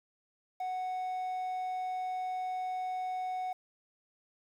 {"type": "tone with quantisation", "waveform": "triangle", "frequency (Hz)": 740, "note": "F#5", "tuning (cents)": 0, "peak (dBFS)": -31, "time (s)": [0.6, 3.53], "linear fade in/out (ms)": 5, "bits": 10, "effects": []}